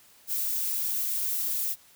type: noise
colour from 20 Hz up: violet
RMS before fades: -29 dBFS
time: 0.27-1.76 s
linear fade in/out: 50 ms
effects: white hiss -57 dBFS RMS until 1.95 s